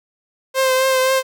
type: tone with vibrato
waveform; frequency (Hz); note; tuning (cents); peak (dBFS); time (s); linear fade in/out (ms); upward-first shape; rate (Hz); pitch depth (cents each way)
sawtooth; 523.3; C5; 0; -10; 0.54-1.23; 50; triangle; 3.8; 28
effects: none